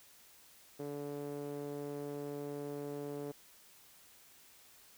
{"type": "tone with band-pass filter", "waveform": "sawtooth", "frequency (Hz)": 144.3, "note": "D3", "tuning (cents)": -30, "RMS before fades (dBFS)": -42, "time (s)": [0.79, 3.32], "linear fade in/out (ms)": 10, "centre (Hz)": 420, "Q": 2.3, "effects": ["white hiss -61 dBFS RMS until 4.97 s"]}